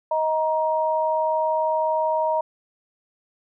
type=tone pair together; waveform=sine; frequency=629 / 941.8 Hz; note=D#5 / A#5; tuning=+19 / +18 cents; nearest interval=perfect fifth; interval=699 cents; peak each=-22 dBFS; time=0.11-2.41 s; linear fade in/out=5 ms; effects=none